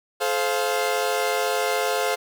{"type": "chord", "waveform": "sawtooth", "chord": "F major", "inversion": "first", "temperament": "equal with one note detuned", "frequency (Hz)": [429.5, 523.3, 698.5], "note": ["A4", "C5", "F5"], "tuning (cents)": [-42, 0, 0], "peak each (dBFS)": -22, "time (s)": [0.2, 2.16], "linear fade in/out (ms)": 20, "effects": []}